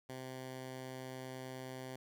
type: tone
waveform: 10% pulse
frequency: 129.8 Hz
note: C3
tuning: 13 cents flat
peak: -36 dBFS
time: 0.09-1.96 s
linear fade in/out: 5 ms
effects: none

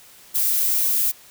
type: noise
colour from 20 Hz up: violet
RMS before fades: -20 dBFS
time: 0.34-1.12 s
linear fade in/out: 20 ms
effects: white hiss -48 dBFS RMS until 1.3 s

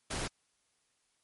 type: noise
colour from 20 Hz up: pink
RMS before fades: -36 dBFS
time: 0.1-0.28 s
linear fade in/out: 10 ms
effects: white hiss -75 dBFS RMS until 1.23 s + MP3 48 kbps

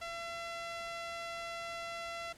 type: tone with band-pass filter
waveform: sawtooth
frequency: 676 Hz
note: E5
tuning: 43 cents sharp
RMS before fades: -42 dBFS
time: 0.01-2.33 s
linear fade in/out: 10 ms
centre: 2200 Hz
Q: 0.58
effects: pink hiss -59 dBFS RMS until 2.37 s + low-pass 11000 Hz 12 dB/octave

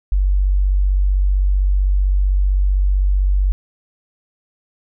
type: tone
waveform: sine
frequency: 47.82 Hz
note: G1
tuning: 42 cents flat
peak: -12 dBFS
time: 0.12-3.52 s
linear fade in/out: 0 ms
effects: none

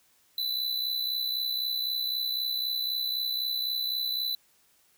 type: tone with amplitude modulation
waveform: square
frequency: 3993 Hz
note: B7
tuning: 18 cents sharp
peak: -26 dBFS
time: 0.38-4.35 s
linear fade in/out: 2 ms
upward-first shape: sine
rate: 63.9 Hz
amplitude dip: 55%
effects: white hiss -65 dBFS RMS until 4.97 s

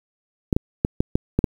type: clicks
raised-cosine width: 3 ms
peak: -4 dBFS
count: 7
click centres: 0.528 / 0.565 / 0.849 / 1.005 / 1.155 / 1.39 / 1.442 s
effects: 7-bit

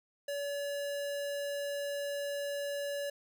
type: tone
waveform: square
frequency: 570 Hz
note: C#5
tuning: 48 cents sharp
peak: -35 dBFS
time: 0.28-3.1 s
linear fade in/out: 5 ms
effects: none

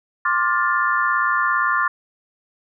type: chord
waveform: sine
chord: D minor seventh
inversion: third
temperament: just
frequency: 1057.2 / 1174.7 / 1409.6 / 1762 Hz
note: C6 / D6 / F6 / A6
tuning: +18 / 0 / +16 / +2 cents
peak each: -22 dBFS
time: 0.25-1.88 s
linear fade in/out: 5 ms
effects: none

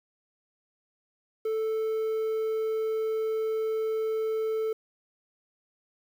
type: tone with quantisation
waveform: triangle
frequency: 440 Hz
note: A4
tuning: in tune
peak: -24 dBFS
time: 1.45-4.73 s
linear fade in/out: 5 ms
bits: 9
effects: none

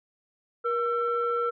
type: tone pair together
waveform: sine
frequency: 474.9 / 1343.2 Hz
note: A#4 / E6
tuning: +32 / +32 cents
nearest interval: octave + tritone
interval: 1800 cents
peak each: -26 dBFS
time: 0.64-1.51 s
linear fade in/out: 20 ms
effects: tanh soft clip ceiling -18 dBFS

